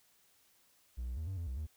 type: tone with pitch steps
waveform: triangle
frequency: 60.7 / 61.3 / 78.9 / 95.6 / 84.7 / 64.1 / 77.1 Hz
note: B1 / B1 / D#2 / G2 / E2 / C2 / D#2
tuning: -29 / -12 / +25 / -43 / +48 / -35 / -15 cents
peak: -34 dBFS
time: 0.97-1.67 s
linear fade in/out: 20 ms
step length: 100 ms
effects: tanh soft clip ceiling -30 dBFS + white hiss -69 dBFS RMS until 1.76 s